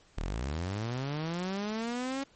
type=linear sweep; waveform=sawtooth; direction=up; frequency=33.63 to 277.2 Hz; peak=-28 dBFS; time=0.17-2.24 s; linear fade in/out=10 ms; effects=pink hiss -62 dBFS RMS until 2.35 s + MP3 32 kbps